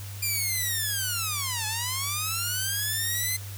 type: linear two-way sweep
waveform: 5% pulse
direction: down then up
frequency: 2416 to 847 to 2069 Hz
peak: -16 dBFS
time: 0.22-3.37 s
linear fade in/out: 10 ms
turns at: 1.66 s
effects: added 99 Hz sine -36 dBFS peak until 3.57 s + white hiss -44 dBFS RMS until 3.57 s